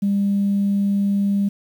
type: tone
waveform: sine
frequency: 200 Hz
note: G3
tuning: 35 cents sharp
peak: -15 dBFS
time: 0.02-1.49 s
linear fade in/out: 10 ms
effects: tanh soft clip ceiling -12 dBFS + 8-bit